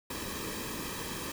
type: noise with comb filter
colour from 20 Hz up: pink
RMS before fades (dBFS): -38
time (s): 0.1-1.32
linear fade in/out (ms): 5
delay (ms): 1.4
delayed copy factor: -0.65
effects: none

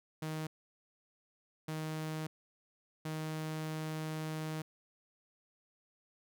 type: tone bursts at uneven times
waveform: sawtooth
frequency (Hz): 156.7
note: D#3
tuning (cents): +13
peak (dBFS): -33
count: 3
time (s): 0.22-0.47 / 1.68-2.27 / 3.05-4.62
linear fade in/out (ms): 5
effects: none

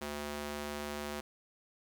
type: tone with high-pass filter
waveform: square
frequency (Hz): 73.42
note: D2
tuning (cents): 0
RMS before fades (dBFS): -40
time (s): 0.01-1.21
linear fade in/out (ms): 10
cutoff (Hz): 250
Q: 0.55
effects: 11-bit

